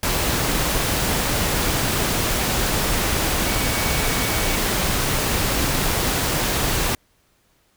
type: tone in noise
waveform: sine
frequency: 2248 Hz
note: C#7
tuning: 24 cents sharp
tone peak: -31 dBFS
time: 3.47-4.56 s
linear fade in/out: 2 ms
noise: pink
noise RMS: -21 dBFS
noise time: 0.03-6.95 s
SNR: -13 dB
effects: pink hiss -62 dBFS RMS until 7.76 s